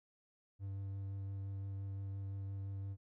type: tone with vibrato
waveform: triangle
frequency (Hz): 98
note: G2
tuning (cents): 0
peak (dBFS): -38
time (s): 0.59-2.97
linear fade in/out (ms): 50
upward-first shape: sine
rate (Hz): 5.8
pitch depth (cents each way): 10
effects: none